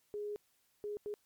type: tone bursts at uneven times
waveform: sine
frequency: 415.3 Hz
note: G#4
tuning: in tune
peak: -37 dBFS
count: 3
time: 0.14-0.36 / 0.84-0.97 / 1.06-1.14 s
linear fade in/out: 0 ms
effects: white hiss -74 dBFS RMS until 1.25 s + MP3 96 kbps